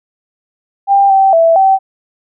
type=tone with pitch steps; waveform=sine; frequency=794 / 775 / 661 / 771 Hz; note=G5 / G5 / E5 / G5; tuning=+22 / -20 / +5 / -29 cents; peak=-5 dBFS; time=0.87-1.79 s; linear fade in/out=50 ms; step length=230 ms; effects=none